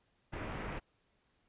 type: low-pass noise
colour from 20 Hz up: pink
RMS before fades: -41 dBFS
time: 0.32-0.8 s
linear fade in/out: 20 ms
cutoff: 2500 Hz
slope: 24 dB/octave
effects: pink hiss -75 dBFS RMS until 1.48 s + resampled to 8000 Hz